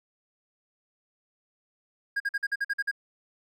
triangle tone bursts, 1628 Hz, G#6, 35 cents flat, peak -23 dBFS, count 9, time 2.16-2.914 s, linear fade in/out 10 ms, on 42 ms, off 47 ms, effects none

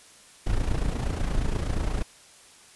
brown noise with amplitude modulation, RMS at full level -23 dBFS, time 0.46-2.03 s, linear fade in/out 10 ms, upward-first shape sine, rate 28.4 Hz, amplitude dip 65%, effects white hiss -52 dBFS RMS until 2.75 s + resampled to 24000 Hz

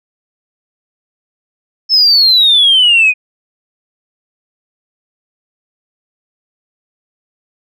sine exponential sweep, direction down, 5300 to 2457 Hz, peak -4 dBFS, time 1.89-3.14 s, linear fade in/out 50 ms, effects tanh soft clip ceiling -1 dBFS

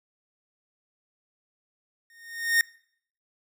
45% pulse tone with exponential growth, 1843 Hz, A#6, 20 cents flat, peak -16 dBFS, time 2.1-2.61 s, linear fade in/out 1 ms, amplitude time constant 110 ms, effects noise-tail reverb RT60 0.6 s tail -24 dB re dry

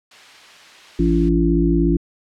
blue noise, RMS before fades -33 dBFS, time 0.11-1.29 s, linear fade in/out 5 ms
harmonic tone, 56.8 Hz, A#1, 44 cents flat, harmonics 1 / 3 / 5 / 6, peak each -19 / -19 / -19 / -19 dBFS, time 0.99-1.97 s, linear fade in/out 5 ms
effects low-pass 3000 Hz 12 dB/octave

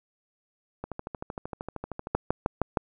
two click trains, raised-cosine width 1 ms, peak -9 / -20 dBFS, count 5 / 18, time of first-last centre 2.15-2.772 / 0.84-2.148 s, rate 6.43 / 13 Hz, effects none

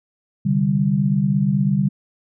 sine chord, C suspended second, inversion none, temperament just, 130.81 / 147.16 / 196.22 Hz, C3 / D3 / G3, 0 / +4 / +2 cents, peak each -24 / -19 / -18 dBFS, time 0.45-1.89 s, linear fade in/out 10 ms, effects none

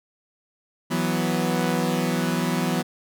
sawtooth chord, E suspended second, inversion none, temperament equal, 164.81 / 185 / 246.9 Hz, E3 / F#3 / B3, 0 / 0 / 0 cents, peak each -22 dBFS, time 0.9-2.83 s, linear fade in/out 20 ms, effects none

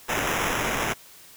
blue noise with sample-and-hold, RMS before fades -26 dBFS, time 0.08-0.94 s, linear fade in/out 20 ms, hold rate 4410 Hz, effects white hiss -49 dBFS RMS until 1.36 s

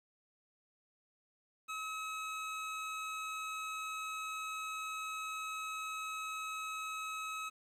25% pulse tone, 1282 Hz, E6, 49 cents flat, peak -35 dBFS, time 1.68-7.5 s, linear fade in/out 20 ms, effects low-pass 10000 Hz 12 dB/octave + 11-bit

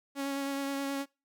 sawtooth tone with vibrato, 276.8 Hz, C#4, 2 cents flat, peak -28 dBFS, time 0.15-1.06 s, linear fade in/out 50 ms, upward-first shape sine, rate 9.4 Hz, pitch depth 15 cents each way, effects noise-tail reverb RT60 0.3 s tail -25 dB re dry

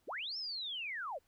sine linear two-way sweep, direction up then down, 190 to 5410 to 451.5 Hz, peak -38 dBFS, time 0.07-1.19 s, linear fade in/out 20 ms, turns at 0.37 s, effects pink hiss -75 dBFS RMS until 1.27 s

